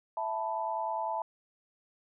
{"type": "chord", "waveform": "sine", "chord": "E suspended fourth", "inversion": "none", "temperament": "just", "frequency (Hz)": [659.3, 879, 988.9], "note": ["E5", "A5", "B5"], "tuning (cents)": [0, -2, 2], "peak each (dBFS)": [-36, -33, -37], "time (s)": [0.17, 1.22], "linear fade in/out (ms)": 2, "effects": []}